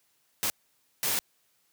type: noise bursts at uneven times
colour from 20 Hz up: white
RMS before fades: -28 dBFS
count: 2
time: 0.43-0.5 / 1.03-1.19 s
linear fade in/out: 0 ms
effects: white hiss -70 dBFS RMS until 1.72 s + high-pass 80 Hz 12 dB/octave